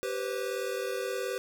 square tone cluster, 389.2 / 493.1 / 532 Hz, G4 / B4 / C5, -12 / -3 / +29 cents, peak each -36 / -35 / -39 dBFS, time 0.03-1.38 s, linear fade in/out 0 ms, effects none

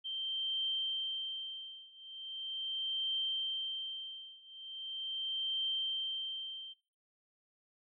sine tone with tremolo, 3136 Hz, G7, in tune, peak -32 dBFS, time 0.04-6.74 s, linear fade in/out 20 ms, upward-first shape triangle, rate 0.4 Hz, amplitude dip 95%, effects noise-tail reverb RT60 0.4 s tail -21 dB re dry

